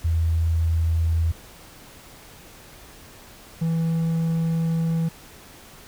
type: tone pair in turn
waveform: sine / triangle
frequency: 82.1 / 164.2 Hz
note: E2 / E3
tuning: -6 / -6 cents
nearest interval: octave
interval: 1200 cents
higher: second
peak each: -18 dBFS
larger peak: neither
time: 0.04-1.32 / 3.61-5.09 s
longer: second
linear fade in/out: 10 ms
effects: pink hiss -46 dBFS RMS until 5.87 s

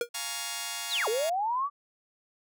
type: tone with exponential decay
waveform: square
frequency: 475.5 Hz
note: A#4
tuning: 34 cents sharp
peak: -23 dBFS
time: 0.01-0.09 s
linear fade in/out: 2 ms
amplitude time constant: 17 ms
type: chord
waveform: 5% pulse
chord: Bb minor seventh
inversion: second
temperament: just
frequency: 699.2 / 839.1 / 932.3 / 1118.8 Hz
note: F5 / Ab5 / Bb5 / Db6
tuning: +2 / +18 / 0 / +16 cents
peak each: -28 dBFS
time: 0.14-1.3 s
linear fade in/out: 10 ms
type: linear two-way sweep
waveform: sine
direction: down then up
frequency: 4644 to 410 to 1178 Hz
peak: -26 dBFS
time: 0.89-1.7 s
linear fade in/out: 50 ms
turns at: 1.08 s
effects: none

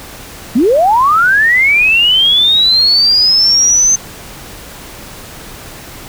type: linear sweep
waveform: sine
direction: up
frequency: 204.5 to 6272 Hz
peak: -6 dBFS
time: 0.55-3.96 s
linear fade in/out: 10 ms
effects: pink hiss -31 dBFS RMS until 6.08 s

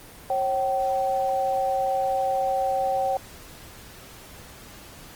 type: tone pair together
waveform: sine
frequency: 542.7 / 768 Hz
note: C#5 / G5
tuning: -37 / -36 cents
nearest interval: tritone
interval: 601 cents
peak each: -26 / -23 dBFS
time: 0.3-3.17 s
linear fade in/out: 2 ms
effects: pink hiss -45 dBFS RMS until 5.15 s + Opus 24 kbps

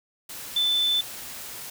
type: tone in noise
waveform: sine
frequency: 3520 Hz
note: A7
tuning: in tune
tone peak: -20 dBFS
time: 0.56-1.01 s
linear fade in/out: 5 ms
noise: white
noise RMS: -38 dBFS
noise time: 0.29-1.7 s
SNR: +15 dB
effects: none

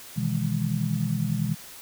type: chord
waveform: sine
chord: E major seventh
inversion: second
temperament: just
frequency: 123.61 / 154.51 / 164.81 / 206 Hz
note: B2 / D#3 / E3 / G#3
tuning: +2 / -12 / 0 / -14 cents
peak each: -29 dBFS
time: 0.16-1.55 s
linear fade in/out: 20 ms
effects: white hiss -44 dBFS RMS until 1.81 s

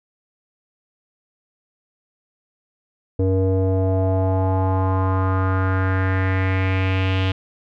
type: tone with low-pass filter sweep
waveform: square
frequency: 94.5 Hz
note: F#2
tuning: 37 cents sharp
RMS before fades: -19 dBFS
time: 3.19-7.32 s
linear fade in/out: 5 ms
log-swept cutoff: 440 to 3100 Hz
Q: 3.5
effects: none

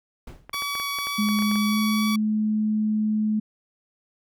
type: noise with exponential decay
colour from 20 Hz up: brown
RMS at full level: -33 dBFS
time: 0.27-0.55 s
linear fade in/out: 5 ms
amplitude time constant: 60 ms
type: clicks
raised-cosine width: 0.5 ms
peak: -22 dBFS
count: 12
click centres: 0.495 / 0.543 / 0.622 / 0.753 / 0.799 / 0.987 / 1.07 / 1.288 / 1.389 / 1.423 / 1.514 / 1.557 s
type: tone with vibrato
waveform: 15% pulse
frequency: 1136 Hz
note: C#6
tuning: 42 cents sharp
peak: -20 dBFS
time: 0.53-2.16 s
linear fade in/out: 5 ms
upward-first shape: triangle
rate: 2.1 Hz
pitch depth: 8 cents each way
type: tone with pitch glide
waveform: sine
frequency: 210 to 214.5 Hz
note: G#3 to A3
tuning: +19 to -44 cents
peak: -20 dBFS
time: 1.18-3.4 s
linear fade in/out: 10 ms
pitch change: +37 cents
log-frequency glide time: 1.67-1.79 s
effects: none

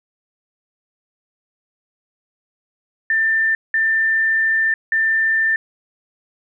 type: tone bursts at uneven times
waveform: sine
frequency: 1787 Hz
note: A6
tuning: 26 cents sharp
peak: -14 dBFS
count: 3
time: 3.1-3.55 / 3.74-4.74 / 4.92-5.56 s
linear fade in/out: 2 ms
effects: none

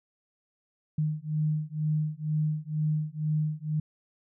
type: beating tone pair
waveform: sine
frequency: 152.4 / 154.5 Hz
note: D#3 / D#3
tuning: -36 / -12 cents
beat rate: 2.1 Hz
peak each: -29 dBFS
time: 0.98-3.8 s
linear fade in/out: 5 ms
effects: none

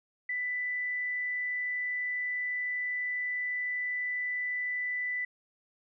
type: tone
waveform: sine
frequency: 1987 Hz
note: B6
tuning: 10 cents sharp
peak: -30 dBFS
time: 0.29-5.25 s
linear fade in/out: 5 ms
effects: none

